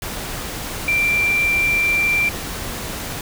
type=tone in noise; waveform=sine; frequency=2359 Hz; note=D7; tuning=7 cents sharp; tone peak=-15 dBFS; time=0.88-2.29 s; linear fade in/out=2 ms; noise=pink; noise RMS=-28 dBFS; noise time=0.02-3.21 s; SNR=+10 dB; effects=none